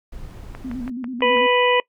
brown noise, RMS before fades -36 dBFS, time 0.12-0.9 s, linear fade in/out 5 ms
click train, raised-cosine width 0.5 ms, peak -20 dBFS, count 6, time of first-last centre 0.55-1.371 s, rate 6.09 Hz
sine tone with vibrato, 248.4 Hz, B3, 10 cents sharp, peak -26 dBFS, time 0.64-1.47 s, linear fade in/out 10 ms, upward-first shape square, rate 9.1 Hz, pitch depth 80 cents each way
harmonic tone, 493.9 Hz, B4, in tune, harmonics 1 / 2 / 4 / 5 / 6, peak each -17 / -20 / -23 / -24 / -25 dBFS, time 1.22-1.8 s, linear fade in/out 2 ms
effects noise-tail reverb RT60 0.1 s tail -23 dB re dry

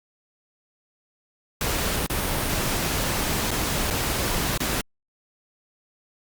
pink noise with dropouts, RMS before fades -25 dBFS, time 1.61-4.81 s, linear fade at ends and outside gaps 1 ms, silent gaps 2.064-2.099 / 3.507-3.514 / 3.902-3.908 / 4.576-4.603 s, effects Opus 48 kbps

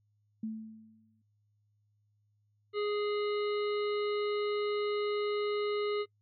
sine tone with exponential decay, 220 Hz, A3, in tune, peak -32 dBFS, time 0.43-1.22 s, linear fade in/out 5 ms, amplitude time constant 170 ms
harmonic tone, 415.3 Hz, G#4, in tune, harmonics 1 / 3 / 5 / 7 / 9 / 10, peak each -30 / -40 / -44 / -47 / -49 / -50 dBFS, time 2.73-6.06 s, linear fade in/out 50 ms
effects noise-tail reverb RT60 0.1 s tail -26 dB re dry + added 104 Hz sine -70 dBFS peak until 6.21 s

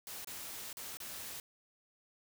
white noise with dropouts, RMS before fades -45 dBFS, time 0.07-1.4 s, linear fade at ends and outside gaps 1 ms, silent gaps 0.246-0.272 / 0.729-0.77 / 0.971-1.002 s, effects none

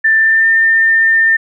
sine tone with pitch glide, 1776 to 1803.9 Hz, A6 to A6, +16 to +43 cents, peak -7 dBFS, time 0.04-1.37 s, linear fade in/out 10 ms, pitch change +27 cents, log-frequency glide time 0.17-0.53 s, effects none

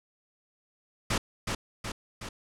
pink noise with echo, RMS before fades -27 dBFS, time 1.1-1.18 s, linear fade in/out 5 ms, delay 370 ms, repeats 3, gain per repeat -4 dB, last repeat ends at 2.29 s, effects low-pass 8000 Hz 12 dB/octave

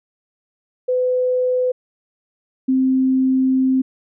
sine tone pair in turn, 504 / 261.5 Hz, B4 / C4, +35 / -1 cents, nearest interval major seventh, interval 1136 cents, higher first, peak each -15 / -13 dBFS, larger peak second, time 0.88-1.72 / 2.68-3.82 s, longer second, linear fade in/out 10 ms, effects none

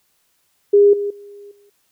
sine tone with level steps, 406.7 Hz, G#4, 36 cents flat, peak -7 / -19 / -36 / -49 dBFS, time 0.73-1.7 s, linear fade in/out 10 ms, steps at 0.93 / 1.1 / 1.51 s, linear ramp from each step 5 ms, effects white hiss -64 dBFS RMS until 1.91 s

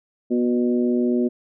harmonic tone with a mistuned harmonic, 121.8 Hz, B2, 24 cents flat, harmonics 2 / 3 / 4 / 5, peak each -19 / -22 / -32 / -32 dBFS, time 0.3-1.29 s, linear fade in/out 20 ms, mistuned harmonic 4, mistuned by +21 cents, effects none

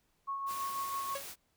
sine tone with tremolo, 1100 Hz, C#6, 14 cents flat, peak -33 dBFS, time 0.27-1.16 s, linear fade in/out 20 ms, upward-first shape sine, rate 6.1 Hz, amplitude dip 35%
white noise, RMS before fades -45 dBFS, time 0.46-1.36 s, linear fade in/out 50 ms
sawtooth tone with exponential decay, 554.4 Hz, C#5, in tune, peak -30 dBFS, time 1.15-1.28 s, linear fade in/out 5 ms, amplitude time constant 27 ms
effects pink hiss -75 dBFS RMS until 1.56 s

